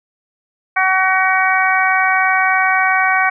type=harmonic tone; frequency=377 Hz; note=F#4; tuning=32 cents sharp; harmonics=2 / 3 / 4 / 5 / 6; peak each=-17 / -19 / -17 / -19 / -18 dBFS; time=0.76-3.3 s; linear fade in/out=10 ms; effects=none